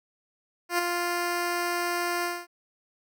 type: tone with ADSR envelope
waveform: 10% pulse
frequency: 349.2 Hz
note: F4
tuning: in tune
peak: -13 dBFS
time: 0.69-2.47 s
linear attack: 96 ms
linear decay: 10 ms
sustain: -5 dB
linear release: 230 ms
effects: none